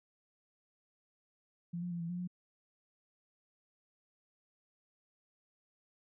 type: tone with pitch steps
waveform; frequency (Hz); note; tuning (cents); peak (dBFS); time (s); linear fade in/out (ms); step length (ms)
sine; 172.1 / 176.9 / 171.9 / 167.7 / 177.1 / 179.1; F3 / F3 / F3 / E3 / F3 / F3; -25 / +23 / -27 / +30 / +24 / +44; -36; 1.73-2.276; 10; 91
effects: none